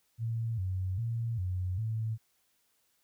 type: tone with pitch steps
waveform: sine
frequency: 114.3 / 93.3 / 115.6 / 91.6 / 111 Hz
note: A#2 / F#2 / A#2 / F#2 / A2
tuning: -34 / +15 / -14 / -17 / +16 cents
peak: -30 dBFS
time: 0.18-2.18 s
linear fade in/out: 50 ms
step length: 400 ms
effects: white hiss -73 dBFS RMS until 3.03 s